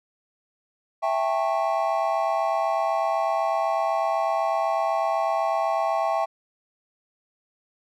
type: chord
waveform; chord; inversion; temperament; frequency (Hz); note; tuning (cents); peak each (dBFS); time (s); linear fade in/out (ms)
triangle; A dominant seventh; second; just; 660 / 792 / 880 / 1100; E5 / G5 / A5 / C#6; +2 / +18 / 0 / -14; -23 / -24 / -29 / -27; 1.02-6.26; 20
effects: none